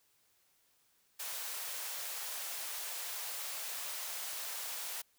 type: high-pass noise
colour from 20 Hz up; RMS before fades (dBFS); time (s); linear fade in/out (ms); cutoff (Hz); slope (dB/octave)
white; -41; 1.19-5.02; 10; 510; 24
effects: white hiss -72 dBFS RMS until 5.18 s